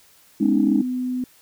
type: chord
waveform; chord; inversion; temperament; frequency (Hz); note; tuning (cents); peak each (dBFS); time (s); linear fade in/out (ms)
sine; Ab suspended fourth; none; equal; 207.7 / 277.2 / 311.1; Ab3 / Db4 / Eb4; 0 / 0 / 0; -20; 0.4-0.82; 10
type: tone with pitch glide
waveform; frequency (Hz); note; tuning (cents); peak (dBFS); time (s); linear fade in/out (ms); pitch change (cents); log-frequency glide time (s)
sine; 249.9 to 252.2; B3 to B3; +21 to +36; -22; 0.43-1.24; 2; +15; 0.6-0.66
effects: tanh soft clip ceiling -5 dBFS + white hiss -54 dBFS RMS until 1.41 s